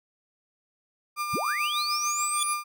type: tone with tremolo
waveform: 35% pulse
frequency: 1200 Hz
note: D6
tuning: 37 cents sharp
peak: -24 dBFS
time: 1.16-2.64 s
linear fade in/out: 50 ms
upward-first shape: sine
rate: 6.8 Hz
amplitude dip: 45%
type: linear sweep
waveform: sine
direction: up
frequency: 58.27 to 10200 Hz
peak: -28 dBFS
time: 1.33-2.54 s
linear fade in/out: 10 ms
type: tone with exponential growth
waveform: sawtooth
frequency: 3446 Hz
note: A7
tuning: 37 cents flat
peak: -19 dBFS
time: 2.33-2.43 s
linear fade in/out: 2 ms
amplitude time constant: 21 ms
effects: none